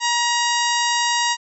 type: harmonic tone with a mistuned harmonic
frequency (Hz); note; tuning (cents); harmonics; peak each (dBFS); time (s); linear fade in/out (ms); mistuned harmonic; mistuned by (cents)
950; A#5; +33; 1 / 2 / 3 / 4 / 5 / 6 / 7 / 8; -21 / -24 / -26 / -27 / -28 / -29 / -29 / -30; 0-1.37; 50; 7; -20
effects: none